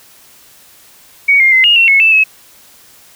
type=tone with pitch steps; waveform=sine; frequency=2243 / 2120 / 2059 / 2853 / 2719 / 2190 / 2643 / 2576 Hz; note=C#7 / C7 / C7 / F7 / F7 / C#7 / E7 / E7; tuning=+20 / +22 / -28 / +36 / -47 / -22 / +4 / -41 cents; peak=-5 dBFS; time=1.28-2.24 s; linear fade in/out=10 ms; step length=120 ms; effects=white hiss -43 dBFS RMS until 3.15 s